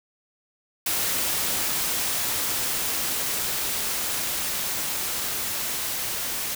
white noise with level ramp, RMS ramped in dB -25 to -29 dBFS, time 0.86-6.55 s, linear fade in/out 5 ms, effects none

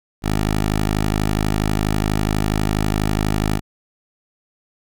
10% pulse tone, 52.2 Hz, G#1, 10 cents sharp, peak -9 dBFS, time 0.22-3.61 s, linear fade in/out 50 ms, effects none

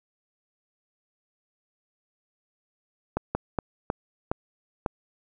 slowing click train, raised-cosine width 1 ms, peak -11 dBFS, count 6, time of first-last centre 3.17-4.862 s, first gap 180 ms, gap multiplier 1.32, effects none

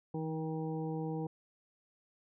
harmonic tone with a mistuned harmonic, 158.4 Hz, D#3, 31 cents sharp, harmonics 1 / 2 / 3 / 5 / 6, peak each -37 / -40 / -41 / -46 / -53 dBFS, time 0.14-1.27 s, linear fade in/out 5 ms, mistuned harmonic 1, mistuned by +25 cents, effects none

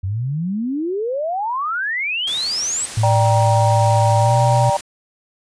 sine exponential sweep, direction up, 90 to 8270 Hz, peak -19 dBFS, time 0.03-2.86 s, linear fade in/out 10 ms
white noise, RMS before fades -30 dBFS, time 2.27-4.81 s, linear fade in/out 5 ms
sine tone with pitch glide, 110 to 121.35 Hz, A2 to B2, 0 to -30 cents, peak -14 dBFS, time 2.97-4.7 s, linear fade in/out 5 ms, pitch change +170 cents, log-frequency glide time 4.19-4.37 s
sine chord, G minor, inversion second, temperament equal with one note detuned, 587.3 / 784 / 941.5 Hz, D5 / G5 / Bb5, 0 / 0 / +17 cents, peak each -19 dBFS, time 3.03-4.77 s, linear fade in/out 5 ms
effects resampled to 22050 Hz

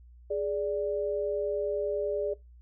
sine tone pair together, 415.3 / 585 Hz, G#4 / D5, 0 / -7 cents, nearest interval tritone, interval 593 cents, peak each -30 / -30 dBFS, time 0.3-2.34 s, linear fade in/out 10 ms, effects noise-tail reverb RT60 0.2 s tail -21 dB re dry + added 60 Hz sine -50 dBFS peak until 2.61 s

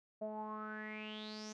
sawtooth tone with low-pass filter sweep, 214.3 Hz, A3, 45 cents flat, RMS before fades -45 dBFS, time 0.21-1.53 s, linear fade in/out 10 ms, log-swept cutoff 620 to 6300 Hz, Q 8.8, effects none

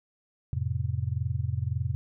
sine chord, F major, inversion none, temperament just, 87.31 / 109.13 / 130.96 Hz, F2 / A2 / C3, 0 / -14 / +2 cents, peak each -31 dBFS, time 0.53-1.95 s, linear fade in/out 0 ms, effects none

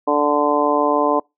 harmonic tone, 146.83 Hz, D3, in tune, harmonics 2 / 3 / 4 / 5 / 6 / 7, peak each -21 / -21 / -20 / -23 / -23 / -20 dBFS, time 0.07-1.2 s, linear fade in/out 10 ms, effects noise-tail reverb RT60 0.2 s tail -26 dB re dry

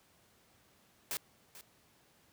white noise with echo, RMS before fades -37 dBFS, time 1.11-1.17 s, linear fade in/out 0 ms, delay 440 ms, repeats 1, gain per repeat -15 dB, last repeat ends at 1.61 s, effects pink hiss -67 dBFS RMS until 2.32 s + high-pass 80 Hz 12 dB/octave

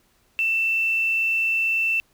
sine tone with quantisation, 2671 Hz, E7, 22 cents sharp, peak -19 dBFS, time 0.39-2 s, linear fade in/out 0 ms, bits 7, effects pink hiss -63 dBFS RMS until 2.13 s

